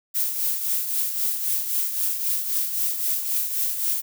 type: noise with tremolo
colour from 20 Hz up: violet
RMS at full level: -22 dBFS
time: 0.14-4.02 s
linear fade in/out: 20 ms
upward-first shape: triangle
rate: 3.8 Hz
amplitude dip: 60%
effects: none